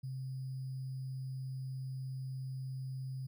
sine tone with sample-and-hold, 131.6 Hz, C3, 10 cents sharp, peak -38 dBFS, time 0.03-3.27 s, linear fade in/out 10 ms, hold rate 4900 Hz, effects none

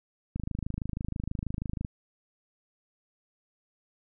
click train, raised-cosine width 5 ms, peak -20 dBFS, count 40, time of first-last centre 0.36-1.849 s, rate 26.2 Hz, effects none

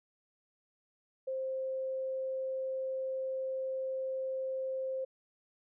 sine tone, 526 Hz, C5, 9 cents sharp, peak -33 dBFS, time 1.27-5.05 s, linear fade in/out 10 ms, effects none

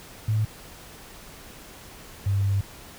sine tone pair in turn, 108.2 / 99.01 Hz, A2 / G2, -29 / +18 cents, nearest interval major second, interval 153 cents, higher first, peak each -20 dBFS, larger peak neither, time 0.28-0.45 / 2.26-2.61 s, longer second, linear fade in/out 5 ms, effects pink hiss -45 dBFS RMS until 2.98 s

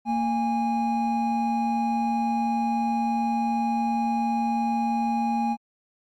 triangle tone pair together, 230.7 / 822 Hz, A#3 / G#5, -18 / -18 cents, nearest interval octave + minor seventh, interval 2200 cents, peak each -23 dBFS, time 0.05-5.57 s, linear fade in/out 50 ms, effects Opus 48 kbps

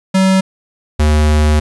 square tone pair in turn, 190 / 75.77 Hz, F#3 / D#2, +46 / -45 cents, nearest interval octave + major third, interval 1591 cents, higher first, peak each -9 dBFS, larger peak neither, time 0.14-0.41 / 0.99-1.6 s, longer second, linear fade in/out 10 ms, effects resampled to 24000 Hz + 8-bit

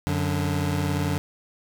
25% pulse tone pair together, 91.2 / 145.7 Hz, F#2 / D3, -24 / -13 cents, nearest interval minor sixth, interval 811 cents, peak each -22 dBFS, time 0.07-1.18 s, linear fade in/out 0 ms, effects 9-bit

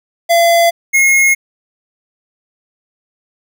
square tone pair in turn, 680 / 2159 Hz, F5 / C#7, -46 / -46 cents, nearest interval octave + minor sixth, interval 2000 cents, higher second, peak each -8 dBFS, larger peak neither, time 0.29-0.71 / 0.93-1.35 s, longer neither, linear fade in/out 20 ms, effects none

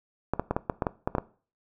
clicks, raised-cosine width 1 ms, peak -11 dBFS, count 10, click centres 0.336 / 0.396 / 0.51 / 0.565 / 0.698 / 0.822 / 0.868 / 1.075 / 1.151 / 1.183 s, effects noise-tail reverb RT60 0.4 s tail -19 dB re dry

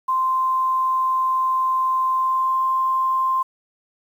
sine tone with pitch glide, 1042 to 1048 Hz, C6 to C6, -7 to +2 cents, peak -17 dBFS, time 0.08-3.43 s, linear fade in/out 10 ms, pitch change +9 cents, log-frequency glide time 2.11-2.58 s, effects 8-bit

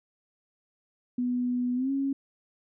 sine tone with pitch glide, 246.9 to 274 Hz, B3 to C#4, 0 to -20 cents, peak -25 dBFS, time 1.18-2.13 s, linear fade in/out 5 ms, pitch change +180 cents, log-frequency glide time 1.75-1.91 s, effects none

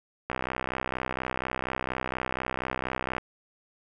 click train, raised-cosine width 0.5 ms, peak -14 dBFS, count 186, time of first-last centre 0.3-3.182 s, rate 64.2 Hz, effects none

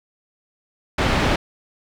pink low-pass noise, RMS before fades -19 dBFS, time 0.98-1.36 s, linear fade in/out 5 ms, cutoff 3200 Hz, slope 12 dB/octave, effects none

